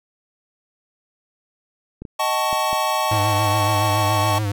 clicks, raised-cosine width 3 ms, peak -20 dBFS, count 5, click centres 2.02 / 2.052 / 2.529 / 2.73 / 3.132 s
square chord, D# half-diminished seventh, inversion none, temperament equal with one note detuned, 622.3 / 759 / 880 / 1108.7 Hz, D#5 / F#5 / A5 / C#6, 0 / +44 / 0 / 0 cents, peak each -26 / -27 / -24 / -24 dBFS, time 2.19-4.39 s, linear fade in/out 10 ms
square tone with vibrato, 103.83 Hz, G#2, in tune, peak -21 dBFS, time 3.11-4.52 s, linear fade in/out 5 ms, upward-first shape sine, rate 7.1 Hz, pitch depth 70 cents each way
effects none

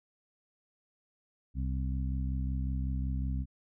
harmonic tone, 65.41 Hz, C2, in tune, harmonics 1 / 2 / 3 / 4, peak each -31 / -37 / -41 / -43 dBFS, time 1.54-3.46 s, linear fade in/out 50 ms, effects none

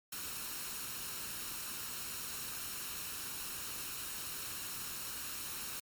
white noise with comb filter, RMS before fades -42 dBFS, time 0.12-5.8 s, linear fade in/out 5 ms, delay 0.73 ms, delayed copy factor +0.5, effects MP3 96 kbps

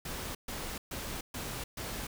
pink noise bursts, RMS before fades -39 dBFS, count 5, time 0.05-2.07 s, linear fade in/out 5 ms, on 300 ms, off 130 ms, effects none

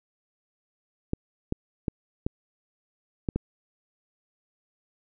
clicks, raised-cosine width 3 ms, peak -13 dBFS, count 6, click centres 1.134 / 1.524 / 1.882 / 2.265 / 3.288 / 3.36 s, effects none

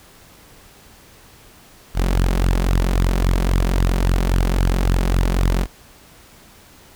sawtooth tone with flanger, 44.8 Hz, F1, 45 cents sharp, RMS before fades -17 dBFS, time 1.94-5.67 s, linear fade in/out 50 ms, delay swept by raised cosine 0.59 to 5.49 ms, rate 3.7 Hz, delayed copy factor +0.6, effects pink hiss -47 dBFS RMS until 6.95 s

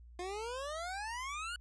25% pulse exponential sweep, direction up, 349.2 to 1480 Hz, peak -35 dBFS, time 0.19-1.56 s, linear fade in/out 2 ms, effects added 59 Hz sine -52 dBFS peak until 1.6 s + resampled to 22050 Hz

